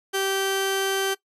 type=tone pair together; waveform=sawtooth; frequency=388.5 / 1554 Hz; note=G4 / G6; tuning=-16 / -16 cents; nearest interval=2 octaves; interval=2400 cents; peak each=-20 / -22 dBFS; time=0.13-1.15 s; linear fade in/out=20 ms; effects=noise-tail reverb RT60 0.1 s tail -19 dB re dry + resampled to 32000 Hz